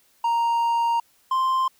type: tone pair in turn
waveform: triangle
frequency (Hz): 932 / 1046.1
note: A#5 / C6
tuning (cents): -1 / -1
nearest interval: major second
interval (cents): 200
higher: second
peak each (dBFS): -17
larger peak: neither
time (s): 0.24-1 / 1.31-1.68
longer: first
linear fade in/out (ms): 5
effects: white hiss -61 dBFS RMS until 1.79 s